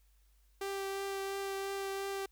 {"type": "tone with vibrato", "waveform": "sawtooth", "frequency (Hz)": 392, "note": "G4", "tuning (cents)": 0, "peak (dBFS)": -32, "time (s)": [0.61, 2.26], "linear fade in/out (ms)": 5, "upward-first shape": "triangle", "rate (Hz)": 2.9, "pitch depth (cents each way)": 12, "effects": ["added 50 Hz sine -64 dBFS peak until 2.31 s", "white hiss -75 dBFS RMS until 2.31 s"]}